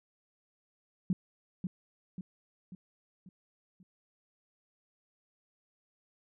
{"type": "tone with echo", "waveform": "sine", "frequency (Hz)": 183.5, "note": "F#3", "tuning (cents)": -14, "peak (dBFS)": -25, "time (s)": [1.1, 1.13], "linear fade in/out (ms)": 2, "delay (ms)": 540, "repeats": 5, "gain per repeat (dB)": -6, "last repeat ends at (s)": 3.83, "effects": []}